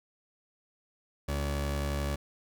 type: tone pair together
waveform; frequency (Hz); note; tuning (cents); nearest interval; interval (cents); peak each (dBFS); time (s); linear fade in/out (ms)
sawtooth; 71.3 / 285.2; C#2 / C#4; +49 / +49; 2 octaves; 2400; -26 / -32; 1.28-2.16; 10
effects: none